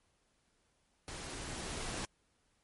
pink noise with level ramp, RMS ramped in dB -45 to -39 dBFS, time 1.08-2.05 s, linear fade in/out 0 ms, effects pink hiss -75 dBFS RMS until 2.63 s + MP3 48 kbps

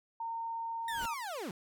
sine tone with pitch glide, 916 to 925 Hz, A#5 to A#5, -31 to -14 cents, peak -35 dBFS, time 0.2-1.14 s, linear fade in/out 5 ms, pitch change +17 cents, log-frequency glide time 0.82-0.99 s
pink noise with exponential growth, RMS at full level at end -39 dBFS, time 0.81-1.06 s, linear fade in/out 5 ms, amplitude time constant 53 ms
30% pulse linear sweep, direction down, 1864.7 to 155.8 Hz, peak -35 dBFS, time 0.88-1.51 s, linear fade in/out 2 ms
effects none

